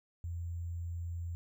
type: tone with sample-and-hold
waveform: sine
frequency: 85.3 Hz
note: F2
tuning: 40 cents flat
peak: -36 dBFS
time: 0.24-1.35 s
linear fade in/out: 0 ms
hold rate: 7350 Hz
effects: none